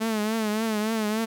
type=tone with vibrato; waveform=sawtooth; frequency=217.5 Hz; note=A3; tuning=20 cents flat; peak=-20 dBFS; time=0-1.26 s; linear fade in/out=20 ms; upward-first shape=triangle; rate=3.5 Hz; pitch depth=82 cents each way; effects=none